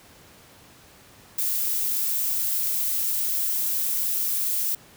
violet noise, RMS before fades -25 dBFS, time 1.38-4.75 s, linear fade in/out 5 ms, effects pink hiss -51 dBFS RMS until 4.96 s + high-pass 60 Hz 12 dB/octave

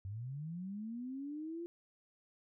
sine linear sweep, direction up, 92.5 to 347.4 Hz, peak -40 dBFS, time 0.05-1.66 s, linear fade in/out 0 ms, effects none

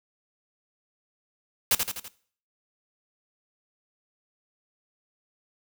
white noise with echo, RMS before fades -21 dBFS, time 1.71-1.75 s, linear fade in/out 2 ms, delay 83 ms, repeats 4, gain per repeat -5 dB, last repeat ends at 2.082 s, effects noise-tail reverb RT60 0.5 s tail -18 dB re dry

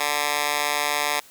10% pulse tone with high-pass filter, 146.83 Hz, D3, in tune, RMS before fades -24 dBFS, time 0-1.2 s, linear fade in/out 5 ms, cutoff 1100 Hz, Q 0.83, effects white hiss -50 dBFS RMS until 1.3 s

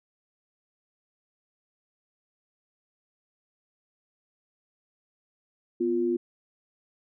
sine tone pair together, 246.9 / 349.8 Hz, B3 / F4, 0 / +3 cents, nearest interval tritone, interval 603 cents, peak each -29 / -24 dBFS, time 5.8-6.17 s, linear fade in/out 10 ms, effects none

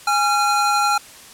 square tone pair together, 825.5 / 1372 Hz, G#5 / F6, -11 / -31 cents, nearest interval major sixth, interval 880 cents, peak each -19 dBFS, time 0.07-0.98 s, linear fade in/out 5 ms, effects white hiss -42 dBFS RMS until 1.33 s + low-pass 11000 Hz 12 dB/octave

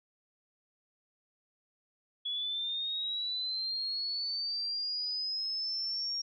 sine linear sweep, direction up, 3374 to 5588 Hz, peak -32 dBFS, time 2.25-6.22 s, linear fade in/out 10 ms, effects none

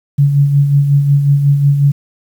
sine tone with tremolo, 141.9 Hz, C#3, 41 cents sharp, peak -5 dBFS, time 0.18-1.92 s, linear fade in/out 10 ms, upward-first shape sine, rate 5.5 Hz, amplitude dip 50%, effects 7-bit

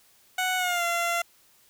15% pulse tone with pitch glide, 740 to 686.5 Hz, F#5 to F5, 0 to -30 cents, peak -18 dBFS, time 0.38-1.22 s, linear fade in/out 5 ms, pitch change -130 cents, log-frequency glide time 0.57-0.84 s, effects white hiss -60 dBFS RMS until 1.69 s

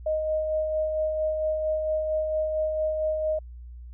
sine tone with tremolo, 622.3 Hz, D#5, in tune, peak -22 dBFS, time 0.06-3.39 s, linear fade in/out 5 ms, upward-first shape sine, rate 4.4 Hz, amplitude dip 35%, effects added 60 Hz sine -39 dBFS peak until 3.93 s

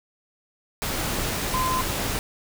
sine tone in noise, 1028 Hz, C6, 31 cents flat, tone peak -23 dBFS, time 1.54-1.81 s, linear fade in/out 0 ms, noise pink, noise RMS -27 dBFS, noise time 0.82-2.19 s, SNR +1 dB, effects none

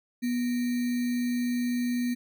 sine tone with sample-and-hold, 243.8 Hz, B3, 22 cents flat, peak -25 dBFS, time 0.22-2.15 s, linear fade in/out 20 ms, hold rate 2100 Hz, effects none

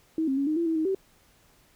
sine tone with pitch steps, 320.1 / 267.9 / 278.2 / 308.6 / 337.9 / 324.5 / 315.4 / 384.5 Hz, D#4 / C4 / C#4 / D#4 / E4 / E4 / D#4 / G4, +49 / +41 / +6 / -14 / +43 / -27 / +24 / -33 cents, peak -23 dBFS, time 0.18-0.948 s, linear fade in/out 2 ms, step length 96 ms, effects pink hiss -61 dBFS RMS until 1.75 s

